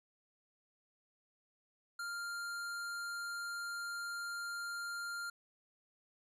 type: tone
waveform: square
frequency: 1396.9 Hz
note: F6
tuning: in tune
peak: -40 dBFS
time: 1.99-5.3 s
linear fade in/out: 5 ms
effects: low-pass 12000 Hz 12 dB/octave